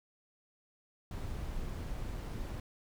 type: noise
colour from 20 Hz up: brown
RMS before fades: -39 dBFS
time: 1.11-2.6 s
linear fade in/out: 2 ms
effects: none